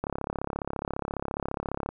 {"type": "click train", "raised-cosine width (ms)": 1, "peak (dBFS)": -16, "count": 65, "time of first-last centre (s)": [0.04, 1.89], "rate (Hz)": 34.6, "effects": []}